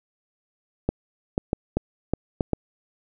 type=clicks; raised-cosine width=2 ms; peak=-8 dBFS; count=7; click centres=0.89 / 1.379 / 1.531 / 1.77 / 2.136 / 2.408 / 2.533 s; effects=none